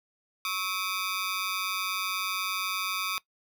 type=ring-modulated tone; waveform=15% pulse; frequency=1200 Hz; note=D6; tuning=37 cents sharp; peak=-20 dBFS; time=0.45-3.18 s; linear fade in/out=0 ms; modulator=95.9 Hz; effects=noise-tail reverb RT60 0.1 s tail -20 dB re dry